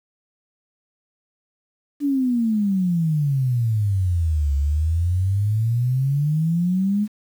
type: exponential two-way sweep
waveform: sine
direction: down then up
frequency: 293.2 to 69.3 to 213.8 Hz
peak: -17 dBFS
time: 2-7.08 s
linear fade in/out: 50 ms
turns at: 4.55 s
effects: 8-bit